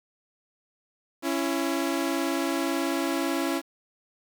sawtooth tone pair together, 276.5 / 334.7 Hz, C#4 / E4, -4 / +26 cents, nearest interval minor third, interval 330 cents, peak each -24 dBFS, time 1.22-3.62 s, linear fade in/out 50 ms, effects 8-bit

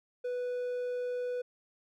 triangle tone, 493.9 Hz, B4, in tune, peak -30 dBFS, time 0.24-1.42 s, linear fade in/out 10 ms, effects none

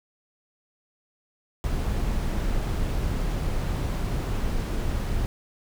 brown noise, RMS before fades -26 dBFS, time 1.64-5.26 s, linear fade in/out 0 ms, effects none

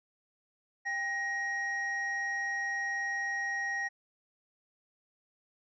triangle tone pair together, 795 / 1883.8 Hz, G5 / A#6, +24 / +18 cents, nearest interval octave + minor third, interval 1494 cents, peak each -38 / -30 dBFS, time 0.85-3.89 s, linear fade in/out 20 ms, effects resampled to 16000 Hz

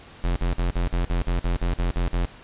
square tone bursts, 43.7 Hz, F1, 2 cents sharp, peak -21 dBFS, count 12, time 0.24-2.252 s, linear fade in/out 0 ms, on 120 ms, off 52 ms, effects pink hiss -46 dBFS RMS until 2.43 s + resampled to 8000 Hz

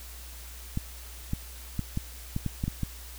clicks, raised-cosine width 5 ms, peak -16 dBFS, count 9, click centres 0.774 / 1.334 / 1.793 / 1.974 / 2.364 / 2.463 / 2.639 / 2.68 / 2.833 s, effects added 60 Hz sine -43 dBFS peak until 3.18 s + white hiss -47 dBFS RMS until 3.18 s

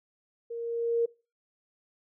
sine tone with level ramp, 466.2 Hz, A#4, in tune, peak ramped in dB -34 to -21 dBFS, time 0.5-1.06 s, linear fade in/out 10 ms, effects noise-tail reverb RT60 0.3 s tail -22 dB re dry

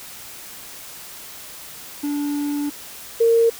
triangle / sine tone pair in turn, 290 / 460.4 Hz, D4 / A#4, -22 / -22 cents, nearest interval minor sixth, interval 800 cents, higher second, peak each -19 / -12 dBFS, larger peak second, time 2.03-2.7 / 3.2-3.5 s, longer first, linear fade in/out 10 ms, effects white hiss -38 dBFS RMS until 3.59 s

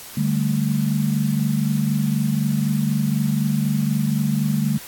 sine chord, D suspended fourth, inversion none, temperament equal, 146.83 / 196 / 220 Hz, D3 / G3 / A3, 0 / 0 / 0 cents, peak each -21 / -23 / -22 dBFS, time 0.17-4.78 s, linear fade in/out 5 ms, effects white hiss -38 dBFS RMS until 4.87 s + AAC 64 kbps

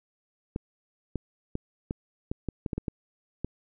clicks, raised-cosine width 3 ms, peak -17 dBFS, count 11, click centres 0.561 / 1.157 / 1.554 / 1.909 / 2.315 / 2.487 / 2.662 / 2.732 / 2.78 / 2.882 / 3.446 s, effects none

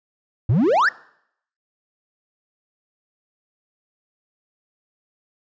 triangle exponential sweep, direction up, 98 to 1884 Hz, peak -12 dBFS, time 0.49-0.89 s, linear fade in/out 5 ms, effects noise-tail reverb RT60 0.7 s tail -23 dB re dry + resampled to 16000 Hz

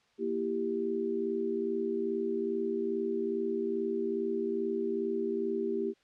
sine chord, E diminished, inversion second, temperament equal, 233.1 / 329.6 / 392 Hz, Bb3 / E4 / G4, 0 / 0 / 0 cents, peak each -36 / -36 / -31 dBFS, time 0.18-5.94 s, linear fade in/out 50 ms, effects white hiss -68 dBFS RMS until 6.03 s + low-pass 4000 Hz 12 dB/octave

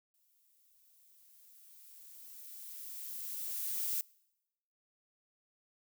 violet noise with exponential growth, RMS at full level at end -34 dBFS, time 0.14-4.01 s, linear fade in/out 1 ms, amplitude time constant 840 ms, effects noise-tail reverb RT60 0.9 s tail -25 dB re dry

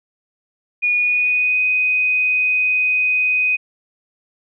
sine tone with pitch glide, 2450 to 2501 Hz, D#7 to D#7, -27 to +8 cents, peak -14 dBFS, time 0.82-3.57 s, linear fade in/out 20 ms, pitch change +35 cents, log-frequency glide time 0.97-1.6 s, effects none

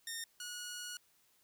10% pulse tone pair in turn, 1832 / 1452.6 Hz, A#6 / F#6, -31 / -32 cents, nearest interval major third, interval 401 cents, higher first, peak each -31 / -34 dBFS, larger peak first, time 0.07-0.24 / 0.4-0.97 s, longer second, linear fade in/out 2 ms, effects white hiss -71 dBFS RMS until 1.43 s

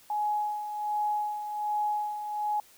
sine tone with tremolo, 839 Hz, G#5, 17 cents sharp, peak -25 dBFS, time 0.1-2.6 s, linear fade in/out 2 ms, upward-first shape sine, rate 1.3 Hz, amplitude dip 60%, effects white hiss -57 dBFS RMS until 2.77 s

